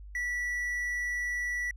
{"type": "tone", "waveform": "triangle", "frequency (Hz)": 1950, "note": "B6", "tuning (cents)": -23, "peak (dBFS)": -28, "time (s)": [0.15, 1.71], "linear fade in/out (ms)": 2, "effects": ["added 50 Hz sine -43 dBFS peak until 1.76 s"]}